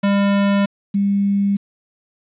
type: tone pair in turn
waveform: square / sine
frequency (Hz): 200 / 200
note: G3 / G3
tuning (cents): +35 / +35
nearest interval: unison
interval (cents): 0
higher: neither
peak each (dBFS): -14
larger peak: neither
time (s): 0.03-0.66 / 0.94-1.57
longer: neither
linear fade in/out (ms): 10
effects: resampled to 8000 Hz + 8-bit